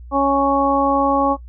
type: harmonic tone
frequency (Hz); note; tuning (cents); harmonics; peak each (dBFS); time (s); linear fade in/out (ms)
277.2; C#4; 0; 1 / 2 / 3 / 4; -19 / -19 / -19 / -19; 0.11-1.37; 50
effects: noise-tail reverb RT60 0.1 s tail -18 dB re dry + added 60 Hz sine -34 dBFS peak until 1.48 s